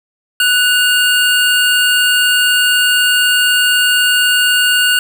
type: tone pair together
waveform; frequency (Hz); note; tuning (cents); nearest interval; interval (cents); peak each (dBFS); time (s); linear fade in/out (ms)
square; 1480 / 2824; F#6 / F7; 0 / +19; major seventh; 1119; -13; 0.4-4.99; 2
effects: none